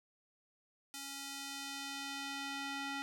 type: tone with band-pass filter sweep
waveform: square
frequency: 277.2 Hz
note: C#4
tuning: in tune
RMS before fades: -43 dBFS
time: 0.94-3.02 s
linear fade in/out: 0 ms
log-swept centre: 7500 to 2200 Hz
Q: 0.7
effects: none